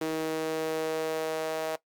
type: tone with high-pass filter sweep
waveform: sawtooth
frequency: 158.7 Hz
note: D#3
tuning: 35 cents sharp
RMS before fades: -31 dBFS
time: 0.01-1.76 s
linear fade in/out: 5 ms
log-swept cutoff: 370 to 590 Hz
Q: 3.3
effects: noise-tail reverb RT60 0.1 s tail -18 dB re dry + Opus 48 kbps